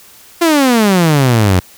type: exponential sweep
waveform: sawtooth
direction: down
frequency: 349.2 to 87 Hz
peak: -4 dBFS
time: 0.41-1.6 s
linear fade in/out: 10 ms
effects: white hiss -41 dBFS RMS until 1.77 s